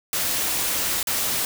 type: noise with dropouts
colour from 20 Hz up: white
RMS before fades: -24 dBFS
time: 0.13-1.45 s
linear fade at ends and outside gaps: 1 ms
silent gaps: 1.029-1.071 s
effects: none